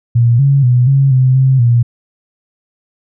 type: tone with pitch steps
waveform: sine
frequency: 118.3 / 139 / 123.6 / 137 / 129.2 / 132.3 / 119.2 Hz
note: A#2 / C#3 / B2 / C#3 / C3 / C3 / A#2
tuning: +26 / +5 / +2 / -20 / -21 / +20 / +39 cents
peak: -6 dBFS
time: 0.15-1.83 s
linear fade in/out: 10 ms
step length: 240 ms
effects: none